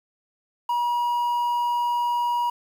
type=tone with quantisation; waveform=triangle; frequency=960 Hz; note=B5; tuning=49 cents flat; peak=-19 dBFS; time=0.69-2.5 s; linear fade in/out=5 ms; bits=8; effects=none